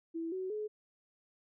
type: tone with pitch steps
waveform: sine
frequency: 329.6 / 374.3 / 425 Hz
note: E4 / F#4 / G#4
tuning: 0 / +20 / +40 cents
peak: -35 dBFS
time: 0.14-0.68 s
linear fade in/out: 20 ms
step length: 180 ms
effects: none